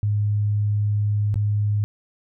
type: tone with dropouts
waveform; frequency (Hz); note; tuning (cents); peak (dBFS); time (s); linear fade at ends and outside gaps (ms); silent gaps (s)
sine; 104; G#2; +3; -18; 0.03-1.84; 0; 1.342-1.357
effects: none